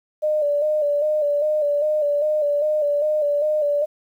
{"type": "tone with vibrato", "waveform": "sine", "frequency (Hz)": 595, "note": "D5", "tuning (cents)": 22, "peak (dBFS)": -17, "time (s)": [0.22, 3.86], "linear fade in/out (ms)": 20, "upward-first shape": "square", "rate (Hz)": 2.5, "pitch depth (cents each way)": 43, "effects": ["9-bit"]}